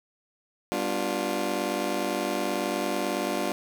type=chord; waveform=20% pulse; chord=G dominant seventh; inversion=none; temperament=just; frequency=196 / 245 / 294 / 352.8 Hz; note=G3 / B3 / D4 / F4; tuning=0 / -14 / +2 / +18 cents; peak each=-29 / -29 / -27 / -26 dBFS; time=0.72-3.52 s; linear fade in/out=0 ms; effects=none